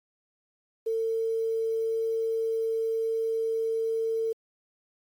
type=tone with quantisation; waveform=sine; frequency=450.1 Hz; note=A4; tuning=39 cents sharp; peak=-25 dBFS; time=0.86-4.33 s; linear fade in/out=10 ms; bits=9; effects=AAC 64 kbps